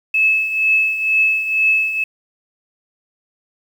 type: tone with tremolo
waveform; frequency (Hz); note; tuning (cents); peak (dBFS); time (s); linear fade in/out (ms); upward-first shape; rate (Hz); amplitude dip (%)
sine; 2600; E7; -24; -10; 0.14-2.04; 5; triangle; 2.1; 70
effects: 7-bit